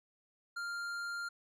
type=tone with tanh clipping; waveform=triangle; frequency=1396.9 Hz; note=F6; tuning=in tune; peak=-39 dBFS; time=0.56-1.29 s; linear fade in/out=10 ms; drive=16 dB; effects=none